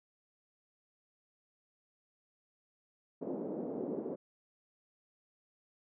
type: band-pass noise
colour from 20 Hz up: white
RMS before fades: -39 dBFS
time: 3.21-4.16 s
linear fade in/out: 10 ms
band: 210 to 480 Hz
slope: 24 dB/octave
effects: none